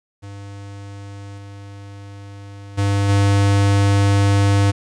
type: tone with level steps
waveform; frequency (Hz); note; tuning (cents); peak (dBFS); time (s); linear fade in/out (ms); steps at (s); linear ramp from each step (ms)
square; 100; G2; +35; -33 / -35 / -16 / -13; 0.22-4.72; 20; 1.37 / 2.77 / 3.08; 20
effects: resampled to 22050 Hz + 9-bit